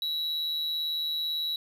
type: tone with amplitude modulation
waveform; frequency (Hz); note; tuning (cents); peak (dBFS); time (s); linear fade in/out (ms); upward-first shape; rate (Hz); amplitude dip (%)
triangle; 3900; B7; -23; -24; 0.02-1.56; 2; sine; 158; 55
effects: none